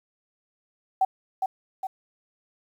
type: tone with echo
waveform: sine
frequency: 763 Hz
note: G5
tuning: 47 cents flat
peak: -17 dBFS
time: 1.01-1.05 s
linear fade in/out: 5 ms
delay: 410 ms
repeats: 2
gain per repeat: -5 dB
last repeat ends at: 1.87 s
effects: 9-bit